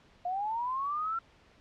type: linear sweep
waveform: sine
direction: up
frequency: 698.5 to 1365 Hz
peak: -30 dBFS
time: 0.25-1.19 s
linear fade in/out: 5 ms
effects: pink hiss -61 dBFS RMS until 1.6 s + low-pass 4000 Hz 12 dB/octave